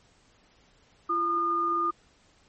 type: tone pair together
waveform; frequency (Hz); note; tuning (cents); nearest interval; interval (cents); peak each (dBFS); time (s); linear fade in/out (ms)
sine; 340.6 / 1216.8; F4 / D#6; -43 / -39; octave + minor seventh; 2204; -33 / -24; 1.09-1.91; 10
effects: pink hiss -62 dBFS RMS until 2.48 s + MP3 32 kbps